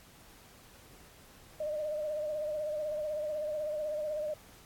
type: tone with vibrato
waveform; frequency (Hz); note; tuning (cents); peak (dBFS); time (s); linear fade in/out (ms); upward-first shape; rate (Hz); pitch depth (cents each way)
sine; 607; D#5; -43; -32; 1.6-4.34; 5; triangle; 16; 55
effects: pink hiss -57 dBFS RMS until 4.65 s + AAC 64 kbps